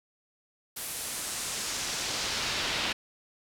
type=noise with band-pass filter sweep; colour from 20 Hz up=brown; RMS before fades=-33 dBFS; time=0.76-2.93 s; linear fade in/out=10 ms; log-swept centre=12000 to 3400 Hz; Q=1.2; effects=none